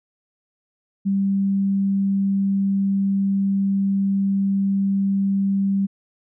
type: tone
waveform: sine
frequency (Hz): 196.3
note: G3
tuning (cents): +3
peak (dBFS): -17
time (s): 1.05-5.87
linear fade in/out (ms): 20
effects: none